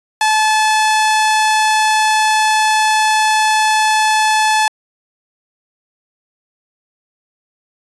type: tone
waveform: sawtooth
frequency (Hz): 865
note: A5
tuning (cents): -30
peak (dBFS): -7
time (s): 0.21-4.68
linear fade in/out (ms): 2
effects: resampled to 24000 Hz